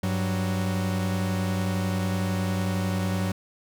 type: tone pair together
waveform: 45% pulse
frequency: 98 / 185 Hz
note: G2 / F#3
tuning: 0 / 0 cents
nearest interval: major seventh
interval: 1100 cents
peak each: -27 dBFS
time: 0.03-3.32 s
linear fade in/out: 5 ms
effects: none